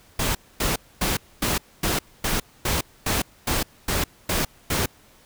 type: noise bursts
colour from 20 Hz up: pink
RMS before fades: -23 dBFS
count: 12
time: 0.19-4.86 s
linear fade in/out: 5 ms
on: 160 ms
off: 250 ms
effects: pink hiss -54 dBFS RMS until 5.25 s